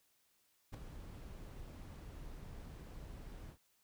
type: noise with ADSR envelope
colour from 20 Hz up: brown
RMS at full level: -40 dBFS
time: 0.72-3.58 s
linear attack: 23 ms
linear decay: 5 ms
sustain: -10 dB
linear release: 87 ms
effects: white hiss -75 dBFS RMS until 3.83 s